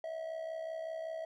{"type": "tone with amplitude modulation", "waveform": "triangle", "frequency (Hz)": 648, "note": "E5", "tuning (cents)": -30, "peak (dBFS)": -33, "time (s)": [0.04, 1.25], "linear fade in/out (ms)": 2, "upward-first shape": "sine", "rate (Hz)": 65.3, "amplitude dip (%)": 60, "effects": []}